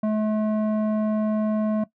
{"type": "tone with low-pass filter", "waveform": "square", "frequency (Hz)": 214.8, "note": "A3", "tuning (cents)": -41, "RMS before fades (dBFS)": -23, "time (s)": [0.03, 1.84], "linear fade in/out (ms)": 5, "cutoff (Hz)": 780, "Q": 1.3, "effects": ["noise-tail reverb RT60 0.1 s tail -17 dB re dry"]}